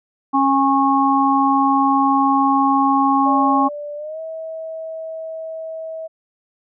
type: harmonic tone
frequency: 273.4 Hz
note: C#4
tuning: 24 cents flat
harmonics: 1 / 3 / 4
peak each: -17 / -17 / -17 dBFS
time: 0.33-3.69 s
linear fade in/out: 20 ms
type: tone with pitch glide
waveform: sine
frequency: 587.3 to 644.2 Hz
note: D5 to E5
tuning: 0 to -40 cents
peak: -26 dBFS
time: 3.25-6.08 s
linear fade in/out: 20 ms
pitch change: +160 cents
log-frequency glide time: 3.96-4.2 s
effects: none